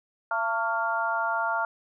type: harmonic tone with a mistuned harmonic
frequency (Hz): 225.6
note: A3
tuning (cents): +44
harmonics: 3 / 4 / 5 / 6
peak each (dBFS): -31 / -29 / -33 / -28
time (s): 0.31-1.65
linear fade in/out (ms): 2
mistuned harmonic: 6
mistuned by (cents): +54
effects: none